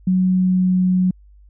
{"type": "tone with pitch glide", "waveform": "sine", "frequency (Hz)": [185, 183.72], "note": ["F#3", "F#3"], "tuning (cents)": [0, -12], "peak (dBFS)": -13, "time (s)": [0.07, 1.11], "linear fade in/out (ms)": 5, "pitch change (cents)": -12, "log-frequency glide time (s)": [0.26, 0.78], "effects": ["added 50 Hz sine -44 dBFS peak until 1.49 s"]}